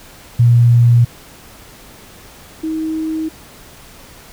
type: tone pair in turn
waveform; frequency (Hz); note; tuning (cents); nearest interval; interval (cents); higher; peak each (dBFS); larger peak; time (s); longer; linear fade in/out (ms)
sine; 119.2 / 317.1; A#2 / D#4; +39 / +33; octave + perfect fourth; 1694; second; -6 / -17; first; 0.39-1.05 / 2.63-3.29; neither; 10
effects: pink hiss -40 dBFS RMS until 4.32 s